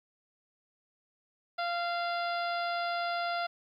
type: harmonic tone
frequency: 692 Hz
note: F5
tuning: 16 cents flat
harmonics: 1 / 2 / 3 / 4 / 5 / 6 / 7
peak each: -32 / -35 / -43 / -46 / -45 / -47 / -46 dBFS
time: 1.58-3.47 s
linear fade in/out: 10 ms
effects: 11-bit